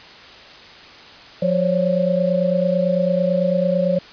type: tone cluster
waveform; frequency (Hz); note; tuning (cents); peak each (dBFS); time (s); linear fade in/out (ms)
sine; 178.6 / 537 / 566; F3 / C5 / C#5; +39 / +45 / +36; -20; 1.42-3.99; 5
effects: white hiss -41 dBFS RMS until 4.12 s + resampled to 11025 Hz